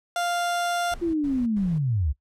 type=tone; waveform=30% pulse; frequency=698 Hz; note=F5; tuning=1 cent flat; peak=-21 dBFS; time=0.16-0.94 s; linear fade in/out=2 ms
type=noise bursts; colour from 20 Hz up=brown; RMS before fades=-40 dBFS; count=3; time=0.91-1.788 s; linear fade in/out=10 ms; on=230 ms; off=94 ms
type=linear sweep; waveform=sine; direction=down; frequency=349.2 to 62.3 Hz; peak=-21 dBFS; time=1.01-2.13 s; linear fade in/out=20 ms
effects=noise-tail reverb RT60 0.1 s tail -20 dB re dry + low-pass 12000 Hz 12 dB/octave